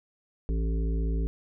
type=harmonic tone; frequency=55.1 Hz; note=A1; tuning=3 cents sharp; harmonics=1 / 3 / 5 / 7 / 8; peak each=-25 / -35 / -39 / -42 / -43 dBFS; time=0.49-1.27 s; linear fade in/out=0 ms; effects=none